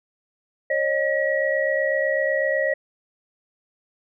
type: tone cluster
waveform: sine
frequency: 543 / 611 / 1913 Hz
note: C#5 / D#5 / A#6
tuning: -36 / -32 / +44 cents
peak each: -23 / -24 / -24 dBFS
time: 0.7-2.74 s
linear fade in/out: 5 ms
effects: none